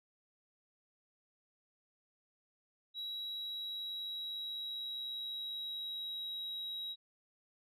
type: tone with pitch glide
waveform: sine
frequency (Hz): 3880 to 3842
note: B7 to B7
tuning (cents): -31 to -48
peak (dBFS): -37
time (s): 2.94-6.96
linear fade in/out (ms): 50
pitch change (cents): -17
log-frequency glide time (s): 3.06-6.34
effects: tanh soft clip ceiling -37 dBFS